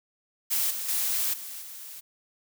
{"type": "noise with level steps", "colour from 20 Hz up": "blue", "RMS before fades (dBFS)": [-26, -33, -27, -39, -42], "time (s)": [0.5, 2.01], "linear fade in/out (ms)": 20, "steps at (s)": [0.7, 0.88, 1.33, 1.61], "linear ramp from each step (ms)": 10, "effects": []}